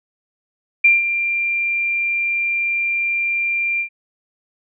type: tone with ADSR envelope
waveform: sine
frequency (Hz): 2379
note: D7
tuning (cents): +22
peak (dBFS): -7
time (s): 0.84-3.89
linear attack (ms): 8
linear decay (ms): 170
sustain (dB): -10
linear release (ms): 91
effects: none